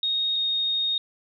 sine tone pair in turn, 3729 / 3714 Hz, A#7 / A#7, 0 / -7 cents, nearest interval unison, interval 7 cents, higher first, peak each -22 dBFS, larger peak neither, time 0.03-0.36 / 0.36-0.98 s, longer second, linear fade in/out 2 ms, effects none

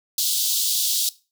pink high-pass noise, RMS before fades -22 dBFS, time 0.18-1.09 s, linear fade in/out 2 ms, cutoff 3400 Hz, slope 48 dB/octave, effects noise-tail reverb RT60 0.3 s tail -19 dB re dry

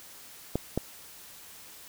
clicks, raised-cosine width 2 ms, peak -13 dBFS, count 2, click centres 0.556 / 0.776 s, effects white hiss -49 dBFS RMS until 1.88 s

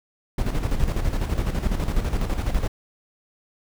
brown noise with tremolo, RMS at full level -21 dBFS, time 0.38-2.68 s, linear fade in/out 5 ms, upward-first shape square, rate 12 Hz, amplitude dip 55%, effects none

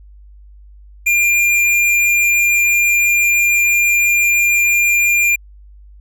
sine tone with hard clipping, 2399 Hz, D7, 36 cents sharp, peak -12 dBFS, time 1.06-5.36 s, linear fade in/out 10 ms, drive 14 dB, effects added 50 Hz sine -38 dBFS peak until 6 s

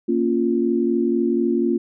sine chord, Bb minor, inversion none, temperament equal, 233.1 / 277.2 / 349.2 Hz, Bb3 / Db4 / F4, 0 / 0 / 0 cents, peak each -21 / -23 / -20 dBFS, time 0.08-1.78 s, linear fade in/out 10 ms, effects none

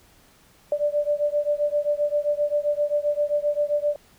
sine beating tone pair, 585 / 592.6 Hz, D5 / D5, -7 / +15 cents, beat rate 7.6 Hz, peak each -23 / -24 dBFS, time 0.72-3.96 s, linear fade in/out 2 ms, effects pink hiss -56 dBFS RMS until 4.18 s

